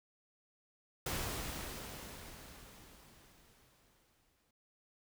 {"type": "noise with exponential decay", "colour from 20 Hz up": "pink", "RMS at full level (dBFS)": -37, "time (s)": [1.06, 4.51], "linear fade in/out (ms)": 5, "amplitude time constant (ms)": 750, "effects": []}